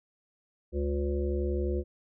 harmonic tone, 71.6 Hz, D2, 43 cents flat, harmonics 1 / 3 / 5 / 7 / 8, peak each -29 / -38 / -32 / -37 / -44 dBFS, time 0.72-1.84 s, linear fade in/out 50 ms, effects none

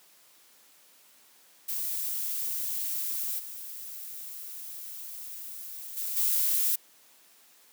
violet noise with level steps, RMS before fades -32 / -41 / -33 / -26 dBFS, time 1.68-6.76 s, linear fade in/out 10 ms, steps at 3.38 / 5.96 / 6.16 s, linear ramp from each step 20 ms, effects white hiss -59 dBFS RMS until 7.72 s + high-pass 200 Hz 12 dB/octave

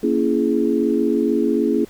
sine chord, A# half-diminished seventh, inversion none, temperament just, 233.1 / 279.7 / 335.6 / 419.5 Hz, A#3 / C#4 / E4 / G#4, 0 / +16 / +31 / +17 cents, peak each -21 dBFS, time 0.03-1.85 s, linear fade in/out 5 ms, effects pink hiss -47 dBFS RMS until 1.89 s

